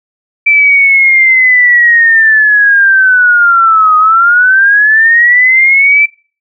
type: linear two-way sweep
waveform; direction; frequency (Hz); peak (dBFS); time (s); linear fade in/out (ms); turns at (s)
sine; down then up; 2336 to 1243 to 2336; -3; 0.46-6.06; 10; 3.97
effects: noise-tail reverb RT60 0.4 s tail -25 dB re dry